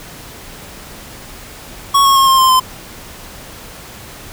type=tone with pitch steps; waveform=square; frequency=1110 / 1094.1 / 1078.4 / 1062.9 / 1047.7 / 1032.7 Hz; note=C#6 / C#6 / C#6 / C6 / C6 / C6; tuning=+2 / -23 / -48 / +27 / +2 / -23 cents; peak=-8 dBFS; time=1.94-2.6 s; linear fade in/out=10 ms; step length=110 ms; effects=pink hiss -34 dBFS RMS until 4.32 s